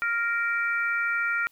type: harmonic tone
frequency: 466.2 Hz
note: A#4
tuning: in tune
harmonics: 3 / 4 / 5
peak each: -25 / -31 / -31 dBFS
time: 0.02-1.47 s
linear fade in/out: 0 ms
effects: white hiss -63 dBFS RMS until 1.51 s